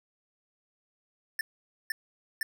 square tone bursts, 1779 Hz, A6, 19 cents sharp, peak -29 dBFS, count 3, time 1.39-2.43 s, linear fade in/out 2 ms, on 20 ms, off 490 ms, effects none

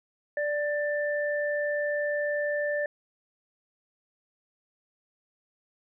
sine tone pair together, 587.3 / 1774.2 Hz, D5 / A6, 0 / +14 cents, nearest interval octave + perfect fifth, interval 1914 cents, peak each -27 / -31 dBFS, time 0.37-2.86 s, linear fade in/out 2 ms, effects none

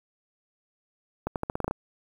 accelerating click train, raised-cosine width 1 ms, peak -14 dBFS, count 9, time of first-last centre 1.27-1.71 s, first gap 88 ms, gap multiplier 0.86, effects 8-bit

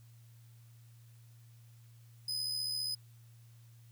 40% pulse tone with amplitude modulation, 5020 Hz, D#8, 15 cents sharp, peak -31 dBFS, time 2.28-2.95 s, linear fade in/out 5 ms, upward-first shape sine, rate 74.9 Hz, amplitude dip 50%, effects added 116 Hz sine -55 dBFS peak until 3.91 s + white hiss -69 dBFS RMS until 3.91 s

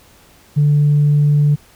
sine tone, 146.83 Hz, D3, in tune, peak -8 dBFS, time 0.56-1.56 s, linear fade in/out 20 ms, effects tanh soft clip ceiling -6 dBFS + pink hiss -48 dBFS RMS until 1.75 s

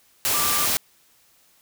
sine tone in noise, 1181 Hz, D6, 9 cents sharp, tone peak -27 dBFS, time 0.34-0.66 s, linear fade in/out 0 ms, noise white, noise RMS -22 dBFS, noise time 0.25-0.77 s, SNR -8 dB, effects white hiss -59 dBFS RMS until 1.61 s

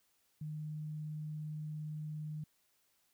sine tone, 152.9 Hz, D#3, 30 cents flat, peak -39 dBFS, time 0.41-2.44 s, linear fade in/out 5 ms, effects white hiss -75 dBFS RMS until 3.13 s

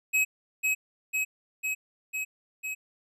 square tone with echo, 2553 Hz, D#7, 44 cents sharp, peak -22 dBFS, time 0.13-0.25 s, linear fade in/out 20 ms, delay 500 ms, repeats 5, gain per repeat -2 dB, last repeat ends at 2.75 s, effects resampled to 32000 Hz

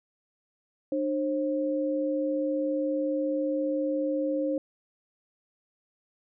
sine tone pair together, 300.5 / 535 Hz, D4 / C5, +40 / +38 cents, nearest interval minor seventh, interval 998 cents, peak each -28 dBFS, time 0.92-4.58 s, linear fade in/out 2 ms, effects none

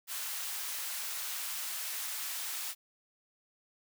white high-pass noise, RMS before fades -38 dBFS, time 0.07-2.75 s, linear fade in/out 50 ms, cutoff 950 Hz, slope 12 dB/octave, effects none

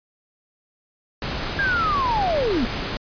pink noise, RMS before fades -27 dBFS, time 1.22-2.97 s, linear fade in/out 2 ms
sine linear sweep, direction down, 1638 to 214.5 Hz, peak -19 dBFS, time 1.59-2.65 s, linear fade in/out 0 ms
effects resampled to 11025 Hz

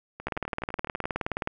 two click trains, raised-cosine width 0.5 ms, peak -23 / -13 dBFS, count 11 / 24, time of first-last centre 0.2-1.04 / 0.27-1.474 s, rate 11.9 / 19.1 Hz, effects none

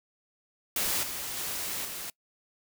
white noise with level steps, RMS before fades -29 / -36 / -34 / -38 dBFS, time 0.76-2.1 s, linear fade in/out 2 ms, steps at 1.03 / 1.37 / 1.85 s, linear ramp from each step 2 ms, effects noise-tail reverb RT60 0.1 s tail -24 dB re dry

